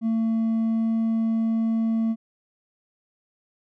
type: tone with hard clipping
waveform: sine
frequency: 225.1 Hz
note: A3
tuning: 40 cents sharp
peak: -21 dBFS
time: 0.01-2.16 s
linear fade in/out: 50 ms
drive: 2 dB
effects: none